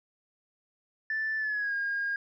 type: tone with pitch glide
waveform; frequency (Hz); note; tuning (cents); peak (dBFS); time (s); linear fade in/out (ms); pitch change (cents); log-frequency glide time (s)
sine; 1760 to 1623.3; A6 to G#6; 0 to -40; -27; 1.1-2.16; 2; -140; 1.38-1.74
effects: tanh soft clip ceiling -24 dBFS